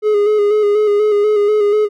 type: tone with vibrato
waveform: triangle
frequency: 417.9 Hz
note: G#4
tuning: 11 cents sharp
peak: -8 dBFS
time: 0.02-1.89 s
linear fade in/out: 50 ms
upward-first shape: square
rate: 4.1 Hz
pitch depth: 31 cents each way
effects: none